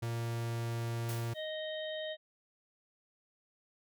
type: tone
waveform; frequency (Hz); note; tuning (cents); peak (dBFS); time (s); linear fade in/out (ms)
45% pulse; 116.54; A#2; 0; -34; 0.02-1.34; 10
type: noise with exponential decay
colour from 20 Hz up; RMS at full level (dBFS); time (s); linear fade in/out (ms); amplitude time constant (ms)
white; -43; 1.09-1.54; 0; 97
type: harmonic tone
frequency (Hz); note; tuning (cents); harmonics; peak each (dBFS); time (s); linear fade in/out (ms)
622.3; D#5; 0; 1 / 3 / 5 / 6; -38 / -46 / -46 / -46; 1.34-2.17; 50
effects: none